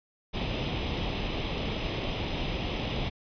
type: noise with comb filter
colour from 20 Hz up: pink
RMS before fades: -31 dBFS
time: 0.33-3.1 s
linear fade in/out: 20 ms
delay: 0.33 ms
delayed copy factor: +0.65
effects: resampled to 11025 Hz